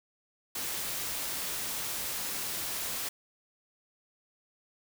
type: noise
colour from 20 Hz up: white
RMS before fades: -35 dBFS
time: 0.55-3.09 s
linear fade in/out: 5 ms
effects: none